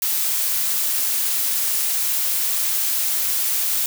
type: noise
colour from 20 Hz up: blue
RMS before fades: -21 dBFS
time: 0.02-3.86 s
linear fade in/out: 2 ms
effects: none